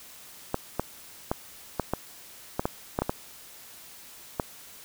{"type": "clicks", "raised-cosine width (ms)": 1, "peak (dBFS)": -11, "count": 11, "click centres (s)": [0.544, 0.796, 1.315, 1.797, 1.936, 2.595, 2.655, 2.989, 3.02, 3.095, 4.398], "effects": ["white hiss -48 dBFS RMS until 4.84 s"]}